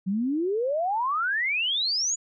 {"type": "exponential sweep", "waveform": "sine", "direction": "up", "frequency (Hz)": [181.6, 7040], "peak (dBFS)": -23, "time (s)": [0.06, 2.16], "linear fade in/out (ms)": 20, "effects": []}